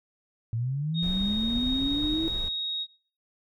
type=linear sweep; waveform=sine; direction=up; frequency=110 to 328.4 Hz; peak=-26 dBFS; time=0.53-2.28 s; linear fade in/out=0 ms
type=tone with pitch glide; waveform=sine; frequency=3729 to 3764 Hz; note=A#7 to A#7; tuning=0 to +16 cents; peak=-28 dBFS; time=0.94-2.87 s; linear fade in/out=50 ms; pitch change=+16 cents; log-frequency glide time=1.57-2.28 s
type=noise; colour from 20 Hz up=brown; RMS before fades=-35 dBFS; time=1.02-2.49 s; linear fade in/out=10 ms
effects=noise-tail reverb RT60 0.5 s tail -21 dB re dry